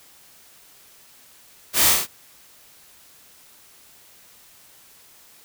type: noise with echo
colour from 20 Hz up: white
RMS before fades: -19 dBFS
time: 1.73-1.94 s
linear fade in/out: 50 ms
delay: 33 ms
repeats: 4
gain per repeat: -2 dB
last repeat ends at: 2.072 s
effects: white hiss -51 dBFS RMS until 5.44 s